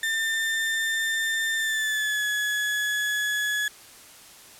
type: tone with pitch glide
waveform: 35% pulse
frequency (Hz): 1795 to 1694.3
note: A6 to G#6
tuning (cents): +34 to +34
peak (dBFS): -22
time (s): 0.03-3.68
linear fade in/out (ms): 2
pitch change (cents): -100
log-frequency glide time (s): 1.56-2.25
effects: white hiss -48 dBFS RMS until 4.59 s + low-pass 12000 Hz 12 dB/octave